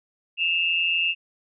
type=tone pair together; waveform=sine; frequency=2628 / 2800 Hz; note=E7 / F7; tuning=-6 / +4 cents; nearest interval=minor second; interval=110 cents; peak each=-23 dBFS; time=0.37-1.15 s; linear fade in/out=50 ms; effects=none

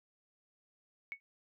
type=tone with exponential decay; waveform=sine; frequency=2217 Hz; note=C#7; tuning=in tune; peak=-34 dBFS; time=1.12-1.2 s; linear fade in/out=0 ms; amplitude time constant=16 ms; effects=none

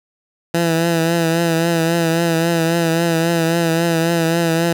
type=tone with vibrato; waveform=15% pulse; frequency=166.5 Hz; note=E3; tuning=18 cents sharp; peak=-8 dBFS; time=0.54-4.73 s; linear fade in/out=5 ms; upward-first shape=triangle; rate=3.7 Hz; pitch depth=48 cents each way; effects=none

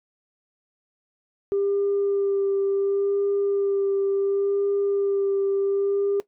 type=tone with vibrato; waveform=sine; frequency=397.4 Hz; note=G4; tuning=24 cents sharp; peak=-19 dBFS; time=1.52-6.2 s; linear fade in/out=0 ms; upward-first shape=sine; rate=0.7 Hz; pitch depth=15 cents each way; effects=noise-tail reverb RT60 0.1 s tail -18 dB re dry + tanh soft clip ceiling -16 dBFS

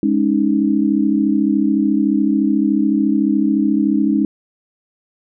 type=chord; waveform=sine; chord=Ab suspended fourth; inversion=none; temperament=equal; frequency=207.7 / 277.2 / 311.1 Hz; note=Ab3 / Db4 / Eb4; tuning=0 / 0 / 0 cents; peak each=-17 dBFS; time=0.03-4.25 s; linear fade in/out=2 ms; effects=none

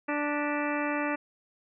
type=harmonic tone with a mistuned harmonic; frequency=293.7 Hz; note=D4; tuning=in tune; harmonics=1 / 2 / 3 / 4 / 5 / 6 / 7 / 8 / 9; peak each=-31 / -34 / -36 / -37 / -38 / -39 / -39 / -40 / -41 dBFS; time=0.08-1.16 s; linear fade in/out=10 ms; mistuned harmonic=7; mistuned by=-83 cents; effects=none

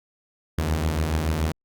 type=beating tone pair; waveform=sawtooth; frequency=72.6 / 79.6 Hz; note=D2 / D#2; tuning=-19 / +40 cents; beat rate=7 Hz; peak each=-24 / -19 dBFS; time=0.58-1.52 s; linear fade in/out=5 ms; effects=Opus 48 kbps

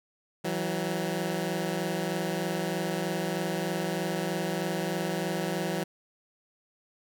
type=tone pair together; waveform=15% pulse; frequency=164.81 / 188.01 Hz; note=E3 / F#3; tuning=0 / +28 cents; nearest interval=major second; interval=228 cents; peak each=-25 dBFS; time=0.44-5.84 s; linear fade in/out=10 ms; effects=none

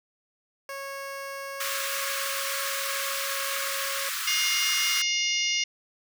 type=tone; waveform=15% pulse; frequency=550 Hz; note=C#5; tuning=14 cents flat; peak=-28 dBFS; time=0.69-4.09 s; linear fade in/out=2 ms
type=high-pass noise; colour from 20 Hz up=pink; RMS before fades=-31 dBFS; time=1.6-5.02 s; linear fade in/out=5 ms; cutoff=1100 Hz; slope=96 dB/octave
type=harmonic tone; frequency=710 Hz; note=F5; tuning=28 cents sharp; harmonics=3 / 4 / 5 / 6 / 7 / 8 / 9; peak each=-29 / -28 / -36 / -38 / -33 / -31 / -37 dBFS; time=4.27-5.64 s; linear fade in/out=5 ms
effects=none

